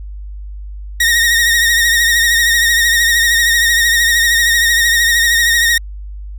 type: tone with vibrato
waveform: sawtooth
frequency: 1864.7 Hz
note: A#6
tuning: in tune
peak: -6 dBFS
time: 1-5.78 s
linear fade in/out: 5 ms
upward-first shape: triangle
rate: 13 Hz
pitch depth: 57 cents each way
effects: added 50 Hz sine -25 dBFS peak until 6.38 s